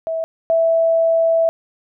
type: tone pair in turn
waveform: sine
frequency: 651 / 658.2 Hz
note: E5 / E5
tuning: -22 / -3 cents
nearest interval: unison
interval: 19 cents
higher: second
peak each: -19 / -12 dBFS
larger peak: second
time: 0.07-0.24 / 0.5-1.49 s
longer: second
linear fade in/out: 0 ms
effects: none